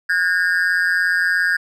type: tone with amplitude modulation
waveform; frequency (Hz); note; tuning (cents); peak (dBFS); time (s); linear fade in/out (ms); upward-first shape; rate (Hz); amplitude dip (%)
triangle; 1626; G#6; -37; -9; 0.09-1.57; 10; sine; 177; 100
effects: none